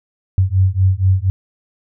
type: beating tone pair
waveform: sine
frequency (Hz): 92.5 / 96.7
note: F#2 / G2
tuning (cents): 0 / -23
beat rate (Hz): 4.2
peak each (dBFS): -14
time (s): 0.38-1.3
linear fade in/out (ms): 0
effects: none